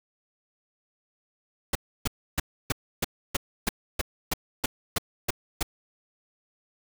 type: noise bursts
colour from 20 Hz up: pink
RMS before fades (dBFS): -25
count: 13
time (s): 1.73-5.629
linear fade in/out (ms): 5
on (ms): 23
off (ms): 300
effects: none